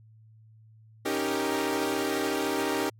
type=chord; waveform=sawtooth; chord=Eb dominant seventh; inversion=third; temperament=equal; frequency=277.2 / 311.1 / 392 / 466.2 Hz; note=Db4 / Eb4 / G4 / Bb4; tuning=0 / 0 / 0 / 0 cents; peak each=-29 / -28 / -27 / -30 dBFS; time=1.05-2.9 s; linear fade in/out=10 ms; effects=added 110 Hz sine -52 dBFS peak until 2.99 s + AAC 64 kbps